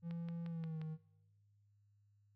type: tone with pitch glide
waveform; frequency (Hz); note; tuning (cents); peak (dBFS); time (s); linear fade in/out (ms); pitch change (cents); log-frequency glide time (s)
triangle; 168.7 to 157.4; E3 to D#3; +40 to +20; -39; 0.02-0.98; 50; -120; 0.47-0.79
type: click train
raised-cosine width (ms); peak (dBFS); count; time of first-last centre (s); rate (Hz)
0.3; -39; 5; 0.11-0.815; 5.67
effects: noise-tail reverb RT60 0.9 s tail -19 dB re dry + added 102 Hz sine -69 dBFS peak until 2.35 s